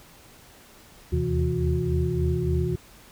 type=tone cluster; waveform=sine; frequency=77.3 / 80.8 / 128.2 / 164.3 / 362.4 Hz; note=D#2 / E2 / C3 / E3 / F#4; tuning=-11 / -34 / -35 / -5 / -36 cents; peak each=-28 dBFS; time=1.12-2.76 s; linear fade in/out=10 ms; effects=pink hiss -51 dBFS RMS until 3.11 s